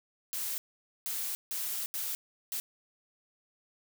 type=noise bursts at uneven times; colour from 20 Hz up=blue; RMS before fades=-35 dBFS; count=5; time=0.33-0.58 / 1.06-1.35 / 1.51-1.86 / 1.94-2.15 / 2.52-2.6 s; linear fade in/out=0 ms; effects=none